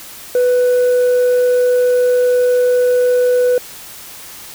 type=tone; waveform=sine; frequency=495.6 Hz; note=B4; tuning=6 cents sharp; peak=-7 dBFS; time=0.35-3.58 s; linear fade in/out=2 ms; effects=tanh soft clip ceiling -9 dBFS + white hiss -34 dBFS RMS until 4.54 s